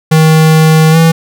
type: tone with pitch glide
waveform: square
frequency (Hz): 158.1 to 163.77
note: D#3 to E3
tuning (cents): +28 to -11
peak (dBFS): -4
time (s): 0.11-1.12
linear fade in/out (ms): 10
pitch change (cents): +61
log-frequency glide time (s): 0.91-0.97
effects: none